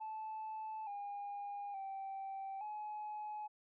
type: tone with pitch steps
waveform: sine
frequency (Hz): 872 / 811 / 778 / 846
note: A5 / G#5 / G5 / G#5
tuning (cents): -16 / -41 / -13 / +32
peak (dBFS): -40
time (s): 0-3.48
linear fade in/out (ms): 20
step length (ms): 870
effects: tanh soft clip ceiling -39 dBFS